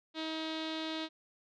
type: tone with low-pass filter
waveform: sawtooth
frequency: 317.8 Hz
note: D#4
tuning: 37 cents sharp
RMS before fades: -38 dBFS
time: 0.14-1.09 s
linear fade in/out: 50 ms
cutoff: 3800 Hz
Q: 4.8
effects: none